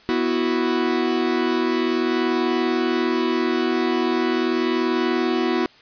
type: chord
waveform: 45% pulse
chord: B suspended fourth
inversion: none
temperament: equal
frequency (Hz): 246.9 / 329.6 / 370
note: B3 / E4 / F#4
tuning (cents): 0 / 0 / 0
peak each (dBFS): -24 / -23 / -23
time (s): 0.09-5.66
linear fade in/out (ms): 0
effects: white hiss -50 dBFS RMS until 5.81 s + resampled to 11025 Hz